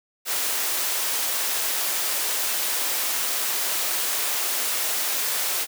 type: high-pass noise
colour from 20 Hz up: white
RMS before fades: -25 dBFS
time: 0.25-5.67 s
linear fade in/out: 50 ms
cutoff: 400 Hz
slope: 12 dB/octave
effects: none